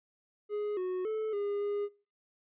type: tone with pitch steps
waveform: triangle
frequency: 416.9 / 367.5 / 435.7 / 406.9 / 409.4 Hz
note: G#4 / F#4 / A4 / G#4 / G#4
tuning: +7 / -12 / -17 / -35 / -25 cents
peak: -29 dBFS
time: 0.49-1.89 s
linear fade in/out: 50 ms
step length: 280 ms
effects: noise-tail reverb RT60 0.4 s tail -24 dB re dry + resampled to 8000 Hz